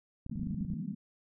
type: clicks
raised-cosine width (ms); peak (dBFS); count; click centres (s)
5; -28; 12; 0.264 / 0.297 / 0.358 / 0.396 / 0.432 / 0.471 / 0.507 / 0.545 / 0.609 / 0.649 / 0.702 / 0.735
type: band-pass noise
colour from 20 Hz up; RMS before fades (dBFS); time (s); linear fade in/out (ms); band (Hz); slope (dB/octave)
pink; -37; 0.31-0.95; 10; 160 to 230; 48
effects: none